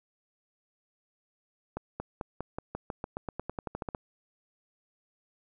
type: accelerating click train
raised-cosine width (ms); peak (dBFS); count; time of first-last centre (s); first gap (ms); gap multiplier
1; -20; 18; 1.77-3.948; 230; 0.92
effects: none